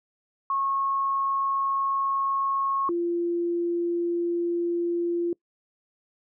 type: tone pair in turn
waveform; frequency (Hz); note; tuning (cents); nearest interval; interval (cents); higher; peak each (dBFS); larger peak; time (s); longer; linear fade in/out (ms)
sine; 1093 / 344.3; C#6 / F4; -25 / -25; octave + minor sixth; 2000; first; -23; neither; 0.5-2.89 / 2.89-5.33; second; 2
effects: noise-tail reverb RT60 0.1 s tail -25 dB re dry